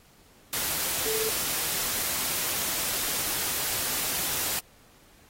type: tone in noise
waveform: sine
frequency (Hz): 440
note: A4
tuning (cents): 0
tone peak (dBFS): -30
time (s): 1.06-1.29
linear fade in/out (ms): 0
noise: white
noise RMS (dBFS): -29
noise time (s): 0.53-4.59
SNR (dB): -4
effects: pink hiss -58 dBFS RMS until 5.29 s + AAC 48 kbps